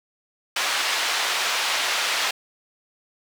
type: band-pass noise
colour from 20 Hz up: white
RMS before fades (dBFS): -24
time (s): 0.56-2.31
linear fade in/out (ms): 5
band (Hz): 710 to 4000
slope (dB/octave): 12
effects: none